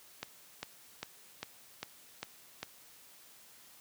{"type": "click train", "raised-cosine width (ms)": 0.2, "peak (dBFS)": -20, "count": 7, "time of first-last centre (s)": [0.23, 2.63], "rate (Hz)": 2.5, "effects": ["white hiss -58 dBFS RMS until 3.8 s", "high-pass 80 Hz 12 dB/octave"]}